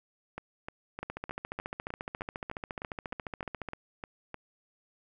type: two click trains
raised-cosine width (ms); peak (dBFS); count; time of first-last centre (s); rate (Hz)
0.5; -23 / -21; 14 / 39; 0.38-4.343 / 1.03-3.687; 3.28 / 14.3
effects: none